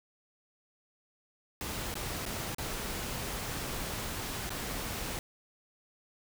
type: noise with dropouts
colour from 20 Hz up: pink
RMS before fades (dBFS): -37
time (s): 1.61-5.19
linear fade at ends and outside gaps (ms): 1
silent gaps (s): 1.941-1.954 / 2.254-2.262 / 2.547-2.583 / 4.494-4.504
effects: none